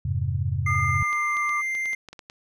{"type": "chord", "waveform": "sine", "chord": "F minor", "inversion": "none", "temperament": "equal with one note detuned", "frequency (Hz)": [87.31, 103.83, 133.33], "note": ["F2", "Ab2", "C3"], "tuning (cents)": [0, 0, 33], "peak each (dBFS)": -27, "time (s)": [0.05, 1.03], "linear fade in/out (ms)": 5}
{"type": "tone with pitch glide", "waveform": "sine", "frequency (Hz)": [1215, 1185.9], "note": ["D#6", "D6"], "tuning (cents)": [-42, 16], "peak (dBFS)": -25, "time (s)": [0.66, 1.62], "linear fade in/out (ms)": 20, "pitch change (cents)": -42, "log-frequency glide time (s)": [0.82, 1.37]}
{"type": "tone", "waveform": "triangle", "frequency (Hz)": 2093, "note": "C7", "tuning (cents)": 0, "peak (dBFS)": -23, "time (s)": [0.66, 1.95], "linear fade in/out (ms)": 5}
{"type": "clicks", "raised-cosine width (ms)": 0.2, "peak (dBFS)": -24, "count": 10, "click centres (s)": [1.129, 1.369, 1.493, 1.751, 1.857, 1.932, 2.087, 2.13, 2.192, 2.299]}
{"effects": []}